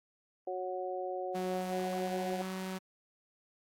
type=harmonic tone; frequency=183.8 Hz; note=F#3; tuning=11 cents flat; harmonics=2 / 3 / 4; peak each=-39 / -39 / -39 dBFS; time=0.47-2.42 s; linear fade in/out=5 ms
type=tone with pitch glide; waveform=sawtooth; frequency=185 to 187.8 Hz; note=F#3 to F#3; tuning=0 to +26 cents; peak=-33 dBFS; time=1.34-2.79 s; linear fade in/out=20 ms; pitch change=+26 cents; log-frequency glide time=1.57-2.35 s
effects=AAC 48 kbps